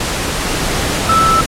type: tone in noise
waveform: sine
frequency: 1318.5 Hz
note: E6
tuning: in tune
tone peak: -9 dBFS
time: 1.09-1.41 s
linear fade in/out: 5 ms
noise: pink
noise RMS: -18 dBFS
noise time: 0-1.46 s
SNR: +6 dB
effects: low-pass 10000 Hz 12 dB/octave + AAC 48 kbps